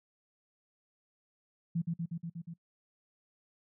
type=tone with echo; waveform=sine; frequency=168 Hz; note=E3; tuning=33 cents sharp; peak=-28 dBFS; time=1.75-1.82 s; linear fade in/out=10 ms; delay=120 ms; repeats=6; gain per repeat=-2 dB; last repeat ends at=2.54 s; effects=noise-tail reverb RT60 0.1 s tail -22 dB re dry